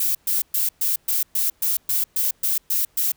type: noise bursts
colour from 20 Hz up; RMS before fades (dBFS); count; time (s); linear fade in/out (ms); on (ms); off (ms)
violet; -21; 12; 0-3.12; 5; 150; 120
effects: pink hiss -61 dBFS RMS until 3.16 s